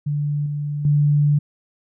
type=tone with level steps; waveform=sine; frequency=146.5 Hz; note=D3; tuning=4 cents flat; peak=-19 / -22 / -13 dBFS; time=0.06-1.39 s; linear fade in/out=10 ms; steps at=0.46 / 0.85 s; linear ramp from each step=2 ms; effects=none